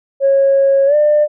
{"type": "tone with pitch glide", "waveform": "sine", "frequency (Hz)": [548, 597.6], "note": ["C#5", "D5"], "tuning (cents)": [-20, 30], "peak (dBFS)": -7, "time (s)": [0.2, 1.28], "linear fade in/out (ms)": 50, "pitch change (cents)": 150, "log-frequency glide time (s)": [0.86, 0.95], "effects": ["tanh soft clip ceiling -4 dBFS"]}